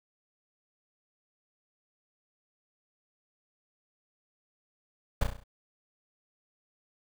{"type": "noise with echo", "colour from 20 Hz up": "brown", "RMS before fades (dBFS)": -24, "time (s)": [5.21, 5.24], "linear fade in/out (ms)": 5, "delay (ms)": 33, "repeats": 6, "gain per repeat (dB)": -5, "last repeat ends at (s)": 5.438, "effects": []}